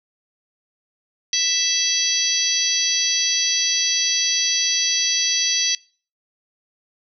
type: harmonic tone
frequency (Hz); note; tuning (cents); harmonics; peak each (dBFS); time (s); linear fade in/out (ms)
659.3; E5; 0; 3 / 4 / 5 / 6 / 7 / 8 / 9; -31 / -30 / -25 / -27 / -23 / -31 / -21; 1.33-5.75; 2
effects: noise-tail reverb RT60 0.4 s tail -23 dB re dry